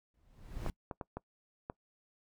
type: noise with exponential growth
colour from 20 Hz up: brown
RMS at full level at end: -34 dBFS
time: 0.14-0.7 s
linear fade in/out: 2 ms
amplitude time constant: 120 ms
type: clicks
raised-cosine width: 1 ms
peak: -25 dBFS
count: 5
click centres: 0.663 / 0.912 / 1.012 / 1.17 / 1.699 s
effects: noise-tail reverb RT60 0.1 s tail -23 dB re dry